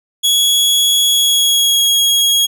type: tone with pitch glide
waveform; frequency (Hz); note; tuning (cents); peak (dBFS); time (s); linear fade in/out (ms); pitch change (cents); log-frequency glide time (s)
sawtooth; 3351 to 3303; G#7 to G#7; +15 to -10; -7; 0.23-2.47; 20; -25; 1.05-1.88
effects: none